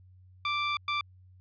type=tone bursts at uneven times; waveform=20% pulse; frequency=1174.7 Hz; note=D6; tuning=in tune; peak=-23 dBFS; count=2; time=0.45-0.77 / 0.88-1.01 s; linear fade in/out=2 ms; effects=added 92 Hz sine -53 dBFS peak until 1.4 s + resampled to 11025 Hz